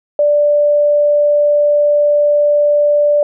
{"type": "tone", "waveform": "sine", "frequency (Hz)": 587.3, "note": "D5", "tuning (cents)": 0, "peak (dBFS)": -8, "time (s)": [0.19, 3.23], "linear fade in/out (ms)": 2, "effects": []}